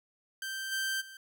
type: tone with level steps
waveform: sawtooth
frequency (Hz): 1564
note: G6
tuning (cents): -4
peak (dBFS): -32 / -27 / -43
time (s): 0.42-1.17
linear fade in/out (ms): 2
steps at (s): 0.71 / 1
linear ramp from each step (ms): 20
effects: none